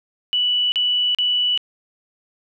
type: tone bursts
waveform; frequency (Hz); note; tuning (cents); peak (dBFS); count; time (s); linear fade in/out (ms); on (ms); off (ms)
sine; 2959; F#7; -1; -16; 3; 0.33-1.576; 0; 390; 38
effects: none